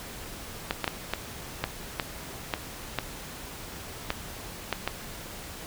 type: clicks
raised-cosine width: 0.3 ms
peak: -10 dBFS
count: 11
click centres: 0.709 / 0.843 / 0.878 / 1.136 / 1.64 / 1.998 / 2.538 / 2.987 / 4.104 / 4.727 / 4.876 s
effects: pink hiss -41 dBFS RMS until 5.66 s